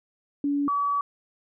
sine tone pair in turn, 285.4 / 1141.6 Hz, D4 / D6, -49 / -49 cents, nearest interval 2 octaves, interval 2400 cents, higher second, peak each -22 dBFS, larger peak neither, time 0.44-0.68 / 0.68-1.01 s, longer second, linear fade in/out 2 ms, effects none

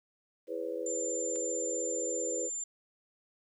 sine chord, C# minor seventh, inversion first, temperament just, 332.6 / 415.8 / 498.9 / 554.4 Hz, E4 / G#4 / B4 / C#5, +16 / +2 / +17 / 0 cents, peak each -41 / -40 / -36 / -42 dBFS, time 0.47-2.5 s, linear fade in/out 50 ms
sine tone, 7210 Hz, A8, 41 cents sharp, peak -34 dBFS, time 0.86-2.64 s, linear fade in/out 5 ms
clicks, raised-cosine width 0.2 ms, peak -36 dBFS, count 2, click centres 1.357 / 1.361 s
effects 11-bit

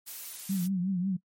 blue noise, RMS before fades -40 dBFS, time 0.06-0.68 s, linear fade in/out 20 ms
sine tone with vibrato, 185.5 Hz, F#3, 5 cents sharp, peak -26 dBFS, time 0.49-1.17 s, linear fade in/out 10 ms, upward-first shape triangle, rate 5.5 Hz, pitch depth 120 cents each way
effects noise-tail reverb RT60 0.1 s tail -21 dB re dry + MP3 64 kbps

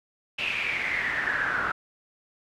brown noise with band-pass filter sweep, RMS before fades -28 dBFS, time 0.38-1.72 s, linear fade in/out 10 ms, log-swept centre 2700 to 1400 Hz, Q 8.7, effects none

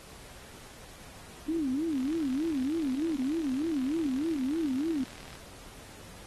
sine tone with vibrato, 291.7 Hz, D4, 12 cents flat, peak -27 dBFS, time 1.48-5.04 s, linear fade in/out 5 ms, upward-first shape sine, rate 3.3 Hz, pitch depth 240 cents each way
click train, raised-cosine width 0.2 ms, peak -29 dBFS, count 139, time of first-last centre 1.93-5.354 s, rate 40.3 Hz
effects pink hiss -50 dBFS RMS until 6.26 s + AAC 32 kbps

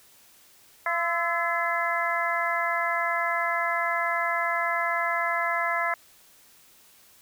harmonic tone with a mistuned harmonic, 341.2 Hz, F4, 40 cents flat, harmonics 2 / 3 / 4 / 5 / 6, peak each -30 / -30 / -30 / -30 / -30 dBFS, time 0.86-5.94 s, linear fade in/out 2 ms, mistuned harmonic 4, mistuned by -56 cents, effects white hiss -56 dBFS RMS until 7.21 s

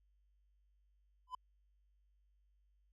triangle tone with exponential growth, 1008 Hz, B5, 35 cents sharp, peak -35 dBFS, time 1.27-1.35 s, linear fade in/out 5 ms, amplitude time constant 16 ms, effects added 50 Hz sine -70 dBFS peak until 2.92 s

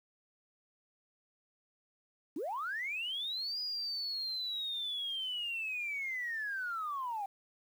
sine linear two-way sweep, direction up then down, 254.1 to 4942 to 771 Hz, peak -34 dBFS, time 2.36-7.26 s, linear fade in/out 5 ms, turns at 3.6 s, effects tanh soft clip ceiling -30 dBFS + 10-bit

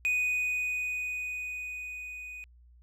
triangle tone with level ramp, 2486 Hz, D#7, 2 cents flat, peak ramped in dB -23 to -39 dBFS, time 0.05-2.44 s, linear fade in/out 0 ms, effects added 60 Hz sine -54 dBFS peak until 2.82 s

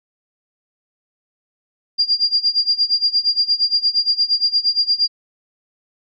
sine tone with tremolo, 4792 Hz, D8, 34 cents sharp, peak -11 dBFS, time 1.98-5.08 s, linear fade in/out 20 ms, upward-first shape sine, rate 8.6 Hz, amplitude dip 90%, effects none

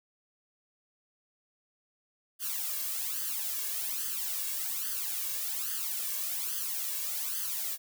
blue noise with flanger, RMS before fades -34 dBFS, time 2.39-7.78 s, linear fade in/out 50 ms, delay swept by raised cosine 0.63 to 1.83 ms, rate 1.2 Hz, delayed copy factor +0.85, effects none

